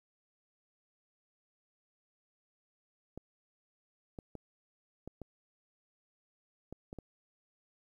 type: clicks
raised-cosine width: 2 ms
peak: -30 dBFS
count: 8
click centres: 3.176 / 4.188 / 4.353 / 5.076 / 5.217 / 6.726 / 6.929 / 6.987 s
effects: 11-bit